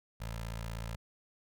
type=tone with notch filter; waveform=15% pulse; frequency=56.3 Hz; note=A1; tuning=40 cents sharp; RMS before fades=-40 dBFS; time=0.2-0.96 s; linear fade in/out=10 ms; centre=290 Hz; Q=0.61; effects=none